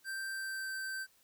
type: tone with pitch glide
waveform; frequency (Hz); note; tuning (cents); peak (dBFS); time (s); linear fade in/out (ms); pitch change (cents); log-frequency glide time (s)
square; 1568 to 1553.6; G6 to G6; 0 to -16; -38; 0.04-1.07; 50; -16; 0.31-0.7
effects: white hiss -68 dBFS RMS until 1.23 s